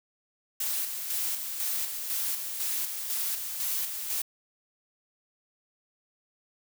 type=noise with tremolo; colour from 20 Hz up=blue; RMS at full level=-30 dBFS; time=0.6-4.22 s; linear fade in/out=5 ms; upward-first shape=square; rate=2 Hz; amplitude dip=45%; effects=none